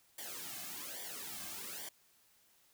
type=noise with flanger; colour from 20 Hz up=white; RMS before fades=-45 dBFS; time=0.18-1.89 s; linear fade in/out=5 ms; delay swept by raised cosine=0.75 to 2.15 ms; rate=1.2 Hz; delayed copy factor=-0.85; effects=white hiss -69 dBFS RMS until 2.73 s